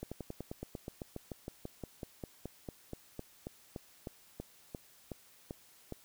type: slowing click train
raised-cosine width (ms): 2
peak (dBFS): -27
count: 29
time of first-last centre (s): 0.03-5.923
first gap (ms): 86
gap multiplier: 1.06
effects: white hiss -62 dBFS RMS until 6.04 s